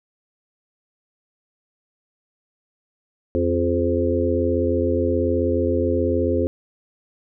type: harmonic tone with a mistuned harmonic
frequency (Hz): 87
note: F2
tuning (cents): -6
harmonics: 1 / 3 / 4 / 5 / 6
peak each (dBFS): -24 / -24 / -24 / -24 / -24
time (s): 3.35-6.47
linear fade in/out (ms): 0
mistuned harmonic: 5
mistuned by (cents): -33
effects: none